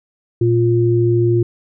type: tone pair together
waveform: sine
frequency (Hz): 116.93 / 350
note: A#2 / F4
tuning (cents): +6 / +4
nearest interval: octave + perfect fifth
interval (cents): 1898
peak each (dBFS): -14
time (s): 0.41-1.43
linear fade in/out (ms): 5
effects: none